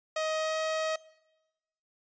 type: tone with pitch glide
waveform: sawtooth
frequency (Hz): 629 to 633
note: D#5 to D#5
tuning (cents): +19 to +30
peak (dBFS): -25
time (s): 0.16-0.96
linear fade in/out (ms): 5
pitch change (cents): +11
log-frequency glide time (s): 0.37-0.58
effects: noise-tail reverb RT60 1.0 s tail -21 dB re dry + resampled to 16000 Hz